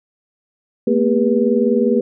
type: tone cluster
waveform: sine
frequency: 223 / 242.9 / 402.3 / 487.4 Hz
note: A3 / B3 / G4 / B4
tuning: +23 / -29 / +45 / -23 cents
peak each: -18 dBFS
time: 0.87-2.01 s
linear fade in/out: 5 ms
effects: none